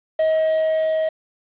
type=tone with level ramp; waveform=triangle; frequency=634 Hz; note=D#5; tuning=32 cents sharp; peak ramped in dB=-13 to -16 dBFS; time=0.19-1.09 s; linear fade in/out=5 ms; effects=resampled to 8000 Hz + 7-bit

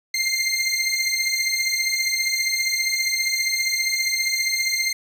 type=beating tone pair; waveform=20% pulse; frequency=2093 / 2108 Hz; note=C7 / C7; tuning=0 / +12 cents; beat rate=15 Hz; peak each=-18 dBFS; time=0.14-4.93 s; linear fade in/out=5 ms; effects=resampled to 32000 Hz + 9-bit

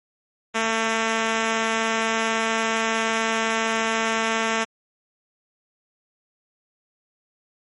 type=tone with vibrato; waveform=5% pulse; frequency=224.3 Hz; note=A3; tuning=34 cents sharp; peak=-9 dBFS; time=0.54-4.65 s; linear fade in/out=20 ms; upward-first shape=triangle; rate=20 Hz; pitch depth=12 cents each way; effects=low-pass 7000 Hz 12 dB/octave + MP3 48 kbps

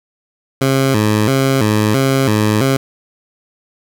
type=tone with vibrato; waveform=15% pulse; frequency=120 Hz; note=B2; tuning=49 cents flat; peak=-5 dBFS; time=0.61-2.77 s; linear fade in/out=5 ms; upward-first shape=square; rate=1.5 Hz; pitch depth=200 cents each way; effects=none

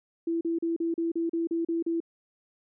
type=tone bursts; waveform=sine; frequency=333.1 Hz; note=E4; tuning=18 cents sharp; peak=-25 dBFS; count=10; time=0.27-2.003 s; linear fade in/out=5 ms; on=140 ms; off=37 ms; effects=none

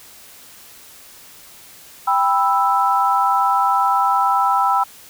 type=chord; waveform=sine; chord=E minor; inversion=first; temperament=just; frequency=791.1 / 988.9 / 1318.5 Hz; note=G5 / B5 / E6; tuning=+16 / +2 / 0 cents; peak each=-18 dBFS; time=2.07-4.84 s; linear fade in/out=10 ms; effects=white hiss -43 dBFS RMS until 5.09 s

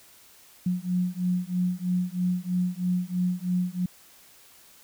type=beating tone pair; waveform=sine; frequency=178.8 / 181.9 Hz; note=F3 / F#3; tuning=+41 / -29 cents; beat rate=3.1 Hz; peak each=-27 dBFS; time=0.66-3.86 s; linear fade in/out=5 ms; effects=white hiss -54 dBFS RMS until 4.83 s

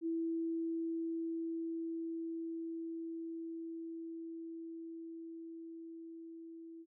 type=tone with level ramp; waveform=sine; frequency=329.6 Hz; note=E4; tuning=in tune; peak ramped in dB=-33 to -48 dBFS; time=0.01-6.86 s; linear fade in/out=50 ms; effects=none

